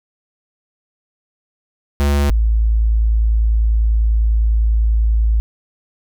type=tone pair in turn; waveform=square / sine; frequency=71.3 / 55.04 Hz; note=C#2 / A1; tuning=+49 / +1 cents; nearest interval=major third; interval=448 cents; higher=first; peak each=-13 / -11 dBFS; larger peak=second; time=2-2.3 / 2.3-5.4 s; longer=second; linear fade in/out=0 ms; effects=none